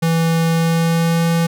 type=tone with pitch glide; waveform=square; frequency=164.81 to 167.11 Hz; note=E3 to E3; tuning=0 to +24 cents; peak=-14 dBFS; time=0.02-1.47 s; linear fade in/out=10 ms; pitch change=+24 cents; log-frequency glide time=0.5-1.28 s; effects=none